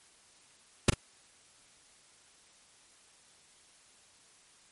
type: noise with echo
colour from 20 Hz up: pink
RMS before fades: -20 dBFS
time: 0.88-0.9 s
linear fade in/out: 5 ms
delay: 40 ms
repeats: 1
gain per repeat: -10 dB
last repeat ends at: 0.94 s
effects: white hiss -61 dBFS RMS until 4.71 s + MP3 48 kbps